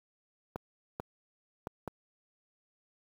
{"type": "clicks", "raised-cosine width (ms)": 1, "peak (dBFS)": -22, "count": 4, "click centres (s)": [0.559, 0.999, 1.671, 1.877], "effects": ["high-pass 60 Hz 12 dB/octave", "8-bit"]}